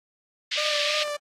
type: band-pass noise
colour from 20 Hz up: pink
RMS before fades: -27 dBFS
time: 0.51-1.04 s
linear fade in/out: 10 ms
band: 2400 to 4600 Hz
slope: 24 dB/octave
type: tone with vibrato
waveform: sawtooth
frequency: 596 Hz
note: D5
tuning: 25 cents sharp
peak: -24 dBFS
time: 0.57-1.17 s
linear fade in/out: 10 ms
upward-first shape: sine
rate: 3.1 Hz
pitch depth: 28 cents each way
effects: low-pass 9000 Hz 12 dB/octave + AAC 48 kbps